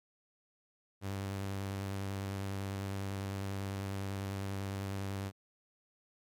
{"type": "tone with vibrato", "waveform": "sawtooth", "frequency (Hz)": 98, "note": "G2", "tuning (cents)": 0, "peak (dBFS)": -32, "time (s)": [1.01, 5.32], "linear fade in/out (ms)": 50, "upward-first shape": "triangle", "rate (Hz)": 10, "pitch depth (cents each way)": 25, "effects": ["MP3 96 kbps"]}